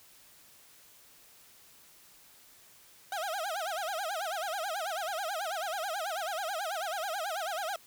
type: tone with vibrato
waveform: 30% pulse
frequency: 716 Hz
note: F5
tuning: 43 cents sharp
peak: -30 dBFS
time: 3.12-7.76 s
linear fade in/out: 2 ms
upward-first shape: sine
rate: 9.2 Hz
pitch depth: 240 cents each way
effects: white hiss -58 dBFS RMS until 7.86 s